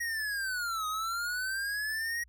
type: linear two-way sweep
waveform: square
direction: down then up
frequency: 1899 to 1244.5 to 1899 Hz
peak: -32 dBFS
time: 0-2.24 s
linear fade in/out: 10 ms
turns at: 0.87 s
effects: added 60 Hz sine -57 dBFS peak until 2.28 s